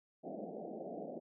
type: band-pass noise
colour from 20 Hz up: white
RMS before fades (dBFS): -45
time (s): 0.23-1.2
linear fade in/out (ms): 20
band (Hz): 160 to 740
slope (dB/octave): 96
effects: none